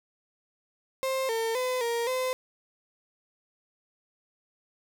35% pulse tone with pitch steps, 528 / 452.7 / 507 / 468 / 513 Hz, C5 / A4 / B4 / A#4 / C5, +16 / +49 / +45 / +7 / -34 cents, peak -25 dBFS, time 1.03-2.33 s, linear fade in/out 0 ms, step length 260 ms, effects none

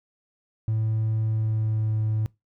triangle tone with pitch glide, 110 to 108.61 Hz, A2 to A2, 0 to -22 cents, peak -19 dBFS, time 0.68-2.26 s, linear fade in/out 0 ms, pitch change -22 cents, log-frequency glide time 1.22-1.98 s, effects noise-tail reverb RT60 0.2 s tail -23 dB re dry + tanh soft clip ceiling -16 dBFS

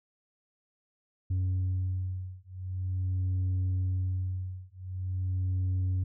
sine beating tone pair, 92.4 / 92.84 Hz, F#2 / F#2, -2 / +6 cents, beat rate 0.44 Hz, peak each -29 dBFS, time 1.3-6.04 s, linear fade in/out 10 ms, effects tanh soft clip ceiling -25 dBFS

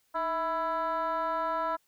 sine tone with frequency modulation, 990 Hz, B5, 4 cents sharp, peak -26 dBFS, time 0.14-1.77 s, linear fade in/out 20 ms, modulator 340 Hz, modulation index 1.2, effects tanh soft clip ceiling -25 dBFS + white hiss -71 dBFS RMS until 1.87 s

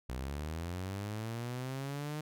sawtooth linear sweep, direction up, 60.6 to 153.6 Hz, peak -33 dBFS, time 0.09-2.21 s, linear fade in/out 5 ms, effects none

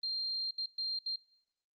sine tone bursts at uneven times, 4186 Hz, C8, in tune, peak -33 dBFS, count 4, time 0.03-0.51 / 0.58-0.66 / 0.78-0.99 / 1.06-1.16 s, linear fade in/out 5 ms, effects noise-tail reverb RT60 0.9 s tail -25 dB re dry + Opus 32 kbps

